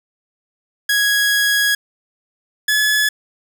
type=tone pair in turn; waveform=sawtooth; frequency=1661.2 / 1707.9 Hz; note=G#6 / G#6; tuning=0 / +48 cents; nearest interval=unison; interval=48 cents; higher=second; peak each=-10 dBFS; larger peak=neither; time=0.89-1.75 / 2.68-3.09 s; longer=first; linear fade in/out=5 ms; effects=none